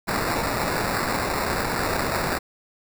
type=noise with sample-and-hold; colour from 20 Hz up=violet; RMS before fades=-25 dBFS; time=0.07-2.39 s; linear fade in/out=20 ms; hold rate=3150 Hz; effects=none